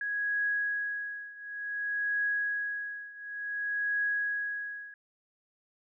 sine tone with tremolo, 1661.2 Hz, G#6, in tune, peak -26 dBFS, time 0.01-4.94 s, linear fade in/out 2 ms, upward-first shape triangle, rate 0.56 Hz, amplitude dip 90%, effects none

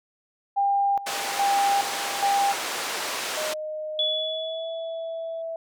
sine tone with tremolo, 799 Hz, G5, 33 cents sharp, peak -19 dBFS, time 0.56-2.53 s, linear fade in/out 20 ms, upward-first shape square, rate 1.2 Hz, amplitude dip 80%
pink band-pass noise, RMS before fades -30 dBFS, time 1.06-3.54 s, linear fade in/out 10 ms, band 580 to 9300 Hz, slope 12 dB/octave
sine tone with pitch glide, 617 to 657.5 Hz, D#5 to E5, -15 to -5 cents, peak -29 dBFS, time 3.37-5.56 s, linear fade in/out 2 ms, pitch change +110 cents, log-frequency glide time 4.02-4.68 s
sine tone with exponential decay, 3418 Hz, G#7, 49 cents sharp, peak -20 dBFS, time 3.99-5.42 s, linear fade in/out 2 ms, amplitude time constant 310 ms
effects none

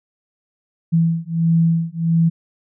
sine beating tone pair, 164.81 / 166.31 Hz, E3 / E3, 0 / +16 cents, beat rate 1.5 Hz, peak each -17 dBFS, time 0.92-2.3 s, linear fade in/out 20 ms, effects none

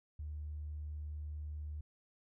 triangle tone with tanh clipping, 75.4 Hz, D2, 46 cents sharp, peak -40 dBFS, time 0.19-1.81 s, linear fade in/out 5 ms, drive 4 dB, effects none

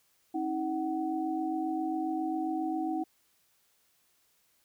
sine tone cluster, 271.8 / 319.2 / 748 Hz, C#4 / D#4 / F#5, -34 / +44 / +19 cents, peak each -38 / -31 / -35 dBFS, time 0.34-3.04 s, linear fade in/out 10 ms, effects white hiss -70 dBFS RMS until 4.64 s

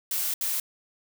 blue noise bursts at uneven times, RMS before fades -28 dBFS, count 2, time 0.11-0.34 / 0.41-0.6 s, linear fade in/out 2 ms, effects none

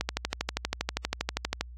click train, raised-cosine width 0.2 ms, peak -10 dBFS, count 21, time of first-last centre 0.01-1.61 s, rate 12.5 Hz, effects added 60 Hz sine -42 dBFS peak until 1.77 s + AAC 48 kbps

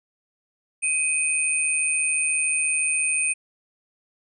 sine tone pair together, 2512 / 8923 Hz, D#7 / C#9, +16 / +10 cents, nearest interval octave + minor seventh, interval 2194 cents, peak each -23 dBFS, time 0.82-3.34 s, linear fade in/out 20 ms, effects none

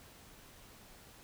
silence, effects pink hiss -57 dBFS RMS until 1.23 s

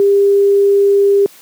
sine tone, 400 Hz, G4, 35 cents sharp, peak -7 dBFS, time 0-1.26 s, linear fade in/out 0 ms, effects white hiss -42 dBFS RMS until 1.41 s + high-pass 150 Hz 12 dB/octave

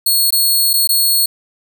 10% pulse tone with dropouts, 4335 Hz, C#8, 39 cents flat, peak -4 dBFS, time 0.06-1.26 s, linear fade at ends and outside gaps 5 ms, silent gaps 0.306-0.324 / 0.733-0.737 / 0.874-0.89 s, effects none

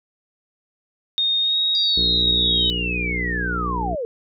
sine tone with pitch glide, 3695 to 3775 Hz, A#7 to A#7, -16 to +21 cents, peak -17 dBFS, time 1.18-2.7 s, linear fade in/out 0 ms, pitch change +37 cents, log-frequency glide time 1.4-1.58 s
sine linear sweep, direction down, 4800 to 440 Hz, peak -23 dBFS, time 1.75-4.05 s, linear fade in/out 0 ms
harmonic tone, 59.9 Hz, A#1, 48 cents sharp, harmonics 1 / 2 / 3 / 4 / 5 / 6 / 7 / 8, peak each -27 / -35 / -30 / -40 / -33 / -38 / -35 / -39 dBFS, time 1.96-3.96 s, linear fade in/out 20 ms
effects none

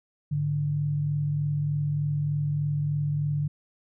sine tone pair together, 103.83 / 147.13 Hz, G#2 / D3, 0 / +4 cents, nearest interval tritone, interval 604 cents, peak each -34 / -24 dBFS, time 0.31-3.48 s, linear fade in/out 10 ms, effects none

